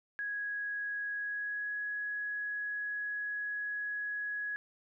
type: tone with pitch glide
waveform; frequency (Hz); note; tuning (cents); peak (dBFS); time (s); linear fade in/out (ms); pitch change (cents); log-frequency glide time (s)
sine; 1661.2 to 1674.7; G#6 to G#6; 0 to +14; -34; 0.19-4.56; 0; +14; 1.15-1.74
effects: none